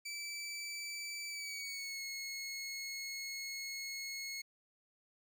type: tone with pitch glide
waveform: 20% pulse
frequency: 2318 to 2175 Hz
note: D7 to C#7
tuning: -23 to -33 cents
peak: -36 dBFS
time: 0.05-4.42 s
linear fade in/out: 10 ms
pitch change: -110 cents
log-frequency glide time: 1.28-2.03 s
effects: none